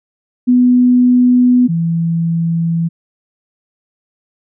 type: tone pair in turn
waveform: sine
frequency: 248.1 / 166.5 Hz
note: B3 / E3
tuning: +8 / +18 cents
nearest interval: perfect fifth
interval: 690 cents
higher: first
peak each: -6 / -12 dBFS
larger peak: first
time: 0.47-1.68 / 1.68-2.89 s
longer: neither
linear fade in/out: 20 ms
effects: none